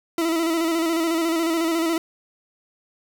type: tone with vibrato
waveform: 40% pulse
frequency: 329.6 Hz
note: E4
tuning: in tune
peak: -19 dBFS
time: 0.18-1.98 s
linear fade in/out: 2 ms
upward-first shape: square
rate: 14 Hz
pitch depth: 40 cents each way
effects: 8-bit